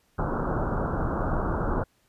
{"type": "low-pass noise", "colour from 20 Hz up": "pink", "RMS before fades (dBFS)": -27, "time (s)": [0.18, 1.84], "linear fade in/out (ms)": 10, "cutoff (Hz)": 1500, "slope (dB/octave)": 96, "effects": ["pink hiss -67 dBFS RMS until 2.08 s", "resampled to 32000 Hz"]}